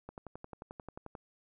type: click train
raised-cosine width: 1 ms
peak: -30 dBFS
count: 13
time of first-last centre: 0.09-1.152 s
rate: 11.3 Hz
effects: none